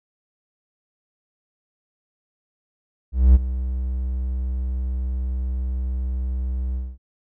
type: tone with ADSR envelope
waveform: triangle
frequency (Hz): 63.5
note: B1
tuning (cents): +49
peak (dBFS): -5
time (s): 3.12-6.98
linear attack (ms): 230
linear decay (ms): 26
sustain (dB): -15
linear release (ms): 230
effects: none